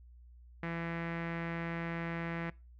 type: tone with low-pass filter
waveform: sawtooth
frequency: 167.7 Hz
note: E3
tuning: 30 cents sharp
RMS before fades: -38 dBFS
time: 0.63-2.5 s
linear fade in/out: 2 ms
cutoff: 2000 Hz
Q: 3.3
effects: noise-tail reverb RT60 0.3 s tail -23 dB re dry + added 60 Hz sine -53 dBFS peak until 2.79 s